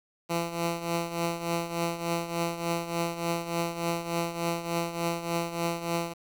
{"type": "tone with tremolo", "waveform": "10% pulse", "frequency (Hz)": 169.2, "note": "E3", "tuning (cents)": 45, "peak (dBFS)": -17, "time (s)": [0.29, 6.14], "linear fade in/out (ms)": 20, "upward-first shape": "triangle", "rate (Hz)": 3.4, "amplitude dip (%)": 75, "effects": ["9-bit"]}